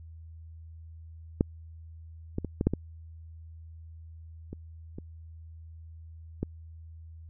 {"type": "clicks", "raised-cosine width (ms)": 3, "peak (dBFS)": [-9, -17, -20, -14, -9, -15, -25, -25, -16], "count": 9, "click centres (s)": [1.409, 2.384, 2.447, 2.611, 2.67, 2.736, 4.53, 4.985, 6.43], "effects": ["added 81 Hz sine -44 dBFS peak until 7.29 s"]}